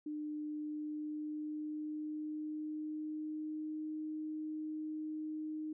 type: tone with pitch glide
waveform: sine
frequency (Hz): 301.3 to 309.2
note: D4 to D#4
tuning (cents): +44 to -11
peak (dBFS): -38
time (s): 0.06-5.73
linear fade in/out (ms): 5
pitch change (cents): +45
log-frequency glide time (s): 0.48-3.91
effects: none